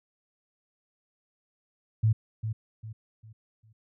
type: tone with echo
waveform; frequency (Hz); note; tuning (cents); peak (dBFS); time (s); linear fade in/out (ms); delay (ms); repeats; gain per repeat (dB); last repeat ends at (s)
sine; 110; A2; 0; -19; 2.03-2.13; 10; 400; 4; -9; 3.73
effects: none